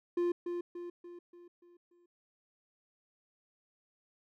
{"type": "tone with echo", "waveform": "triangle", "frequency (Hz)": 349.2, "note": "F4", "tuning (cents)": 0, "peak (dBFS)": -26, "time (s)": [0.17, 0.32], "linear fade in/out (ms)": 5, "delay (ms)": 290, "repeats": 6, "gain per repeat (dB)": -6, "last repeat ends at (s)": 2.06, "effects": []}